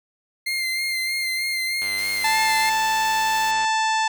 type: tone with vibrato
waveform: 30% pulse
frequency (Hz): 2100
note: C7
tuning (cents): +6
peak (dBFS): -20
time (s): 0.46-2.7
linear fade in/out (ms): 10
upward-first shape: sine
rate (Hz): 3.2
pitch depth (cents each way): 27
type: click train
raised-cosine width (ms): 0.3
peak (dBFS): -20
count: 182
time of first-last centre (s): 1.82-3.646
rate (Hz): 99.1
type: high-pass noise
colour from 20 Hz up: white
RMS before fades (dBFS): -37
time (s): 1.97-3.52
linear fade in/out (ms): 20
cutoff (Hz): 1600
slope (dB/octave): 12
type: harmonic tone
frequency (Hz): 880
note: A5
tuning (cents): 0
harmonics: 1 / 2 / 3 / 4 / 5 / 6 / 7 / 8 / 9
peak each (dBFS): -20 / -26 / -30 / -32 / -34 / -36 / -37 / -38 / -39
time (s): 2.24-4.08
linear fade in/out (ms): 5
effects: none